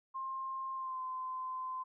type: tone with pitch glide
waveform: sine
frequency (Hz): 1060 to 1031.6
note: C6 to C6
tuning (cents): +22 to -25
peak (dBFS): -37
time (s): 0.14-1.84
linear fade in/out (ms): 20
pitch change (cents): -47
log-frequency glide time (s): 0.74-1.01
effects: none